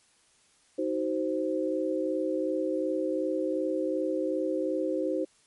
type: chord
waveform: sine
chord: C diminished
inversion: first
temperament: just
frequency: 314 / 376.7 / 523.3 Hz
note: Eb4 / Gb4 / C5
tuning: +16 / +31 / 0 cents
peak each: -30 / -32 / -30 dBFS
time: 0.78-5.25 s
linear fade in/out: 10 ms
effects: white hiss -64 dBFS RMS until 5.46 s + MP3 48 kbps